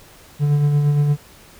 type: tone with tremolo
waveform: triangle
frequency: 146 Hz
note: D3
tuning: 10 cents flat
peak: -10 dBFS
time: 0.39-1.17 s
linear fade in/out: 50 ms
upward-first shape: sine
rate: 8.6 Hz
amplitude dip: 35%
effects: pink hiss -46 dBFS RMS until 1.59 s